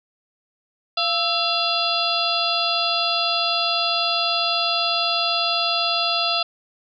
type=harmonic tone with a mistuned harmonic; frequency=686 Hz; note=F5; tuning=31 cents flat; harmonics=1 / 2 / 4 / 5 / 6 / 7; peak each=-26 / -26 / -26 / -26 / -26 / -26 dBFS; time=0.97-6.43 s; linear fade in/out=5 ms; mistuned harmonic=2; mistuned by=-72 cents; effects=none